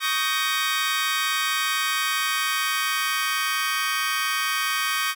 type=chord; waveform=20% pulse; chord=Eb dominant seventh; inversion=third; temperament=just; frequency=1120.1 / 1244.5 / 1555.6 / 1866.8 Hz; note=Db6 / Eb6 / G6 / Bb6; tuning=+18 / 0 / -14 / +2 cents; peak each=-23 dBFS; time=0-5.15 s; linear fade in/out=50 ms; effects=none